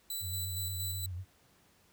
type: tone with tremolo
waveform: 10% pulse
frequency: 3978 Hz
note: B7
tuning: 12 cents sharp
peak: -28 dBFS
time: 0.1-1.06 s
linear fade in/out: 2 ms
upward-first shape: square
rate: 4.3 Hz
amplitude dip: 35%
type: tone with vibrato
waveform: sine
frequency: 90.5 Hz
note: F#2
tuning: 38 cents flat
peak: -36 dBFS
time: 0.2-1.25 s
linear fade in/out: 50 ms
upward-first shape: sine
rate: 8.2 Hz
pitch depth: 82 cents each way
effects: pink hiss -66 dBFS RMS until 1.92 s + high-pass 60 Hz 12 dB/octave